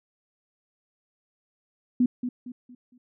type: tone with echo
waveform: sine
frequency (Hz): 247.3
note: B3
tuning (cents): +3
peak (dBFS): -17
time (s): 2-2.06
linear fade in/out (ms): 5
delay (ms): 230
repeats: 4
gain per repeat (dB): -9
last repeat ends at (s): 2.98
effects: none